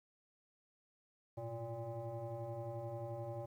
sine tone with frequency modulation, 349.2 Hz, F4, in tune, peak -40 dBFS, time 1.37-3.46 s, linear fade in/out 10 ms, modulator 229 Hz, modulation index 1.8, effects tanh soft clip ceiling -36 dBFS + 12-bit

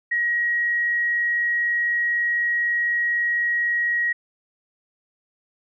sine tone, 1898 Hz, A#6, 31 cents sharp, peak -19 dBFS, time 0.11-4.13 s, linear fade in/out 10 ms, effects none

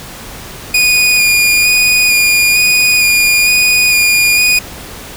sawtooth tone with vibrato, 2450 Hz, D#7, 27 cents flat, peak -4 dBFS, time 0.74-4.59 s, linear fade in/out 5 ms, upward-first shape square, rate 1.1 Hz, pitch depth 14 cents each way, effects pink hiss -29 dBFS RMS until 5.16 s

